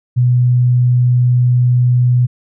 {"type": "tone", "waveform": "sine", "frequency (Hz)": 123.7, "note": "B2", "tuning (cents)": 3, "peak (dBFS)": -8, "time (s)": [0.16, 2.27], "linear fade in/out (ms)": 20, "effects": []}